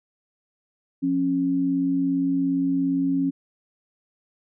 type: tone pair together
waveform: sine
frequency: 176.4 / 273.8 Hz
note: F3 / C#4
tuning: +18 / -21 cents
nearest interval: minor sixth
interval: 761 cents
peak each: -29 / -20 dBFS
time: 1.02-3.31 s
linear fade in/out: 20 ms
effects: none